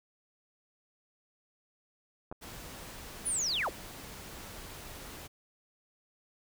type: clicks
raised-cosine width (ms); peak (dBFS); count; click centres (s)
1; -28; 2; 2.315 / 2.325
type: noise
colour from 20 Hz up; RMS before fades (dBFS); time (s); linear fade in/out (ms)
pink; -46; 2.41-5.28; 20
type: linear sweep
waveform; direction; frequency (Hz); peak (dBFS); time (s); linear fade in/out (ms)
sine; down; 10330 to 174.61; -29; 3.25-3.7; 20
effects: none